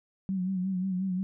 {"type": "tone with vibrato", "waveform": "sine", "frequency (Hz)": 187, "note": "F#3", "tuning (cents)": 19, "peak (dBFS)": -27, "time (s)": [0.29, 1.23], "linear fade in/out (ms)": 0, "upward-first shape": "sine", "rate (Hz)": 5.6, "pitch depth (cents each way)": 59, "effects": []}